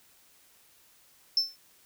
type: tone with exponential decay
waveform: triangle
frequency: 5310 Hz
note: E8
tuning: 12 cents sharp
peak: -16 dBFS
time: 1.37-1.56 s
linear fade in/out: 2 ms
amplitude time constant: 40 ms
effects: tanh soft clip ceiling -17 dBFS + white hiss -61 dBFS RMS until 1.85 s